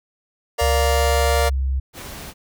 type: chord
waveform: sawtooth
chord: Bb major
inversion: none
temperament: just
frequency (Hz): 466.2 / 582.7 / 699.2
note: Bb4 / D5 / F5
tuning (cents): 0 / -14 / +2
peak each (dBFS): -18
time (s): 0.58-1.5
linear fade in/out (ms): 20
type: tone with pitch glide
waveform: sine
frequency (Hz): 69.3 to 66.4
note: C#2 to C2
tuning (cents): 0 to +26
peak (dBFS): -18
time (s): 0.61-1.8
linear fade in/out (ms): 10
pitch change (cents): -74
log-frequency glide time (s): 1.46-1.53
type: noise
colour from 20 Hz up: pink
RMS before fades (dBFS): -35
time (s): 1.93-2.34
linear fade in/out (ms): 50
effects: none